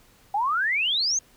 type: exponential sweep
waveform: sine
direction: up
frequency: 782 to 6645 Hz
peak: -21 dBFS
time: 0.34-1.19 s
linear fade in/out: 5 ms
effects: pink hiss -57 dBFS RMS until 1.36 s